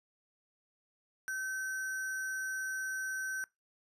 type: tone with sample-and-hold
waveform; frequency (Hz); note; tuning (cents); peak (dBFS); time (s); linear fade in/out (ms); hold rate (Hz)
sine; 1538; G6; -33; -34; 1.28-3.44; 0; 7350
effects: noise-tail reverb RT60 0.2 s tail -22 dB re dry + resampled to 32000 Hz